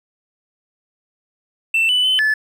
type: tone with pitch steps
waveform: triangle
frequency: 2675 / 2985 / 3042 / 1733 Hz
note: E7 / F#7 / F#7 / A6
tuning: +25 / +15 / +47 / -27 cents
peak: -11 dBFS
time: 1.74-2.34 s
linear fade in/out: 5 ms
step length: 150 ms
effects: tanh soft clip ceiling -8 dBFS

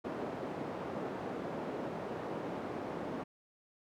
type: band-pass noise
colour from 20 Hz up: white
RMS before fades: -40 dBFS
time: 0.04-3.24 s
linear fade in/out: 10 ms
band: 170 to 590 Hz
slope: 12 dB/octave
effects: none

